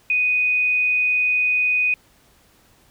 sine tone, 2489 Hz, D#7, in tune, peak -16 dBFS, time 0.1-1.94 s, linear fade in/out 2 ms, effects pink hiss -56 dBFS RMS until 2.9 s

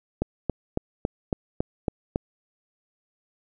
click train, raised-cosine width 2 ms, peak -10 dBFS, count 8, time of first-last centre 0.22-2.159 s, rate 3.61 Hz, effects none

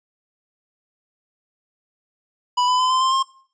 square tone with pitch steps, 987.8 / 1002.7 / 1017.9 / 1033.3 / 1049 / 1064.8 Hz, B5 / B5 / C6 / C6 / C6 / C6, 0 / +26 / -48 / -22 / +4 / +30 cents, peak -17 dBFS, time 2.57-3.23 s, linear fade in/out 10 ms, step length 110 ms, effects noise-tail reverb RT60 0.5 s tail -20 dB re dry + resampled to 16000 Hz

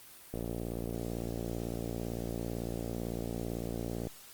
click train, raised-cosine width 2 ms, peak -23 dBFS, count 217, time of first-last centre 0.34-4.071 s, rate 57.9 Hz, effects white hiss -53 dBFS RMS until 4.33 s + Opus 24 kbps

